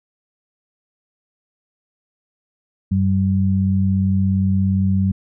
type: tone pair together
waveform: sine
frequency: 94.9 / 192.17 Hz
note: F#2 / G3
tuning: +44 / -34 cents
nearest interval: octave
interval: 1222 cents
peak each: -17 dBFS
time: 2.91-5.12 s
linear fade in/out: 10 ms
effects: none